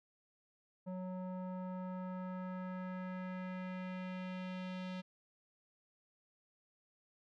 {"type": "tone with low-pass filter sweep", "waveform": "square", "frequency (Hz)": 184.4, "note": "F#3", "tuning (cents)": -6, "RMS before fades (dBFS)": -43, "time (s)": [0.86, 5.02], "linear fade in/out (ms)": 20, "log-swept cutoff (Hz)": [740, 3600], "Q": 1.6, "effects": []}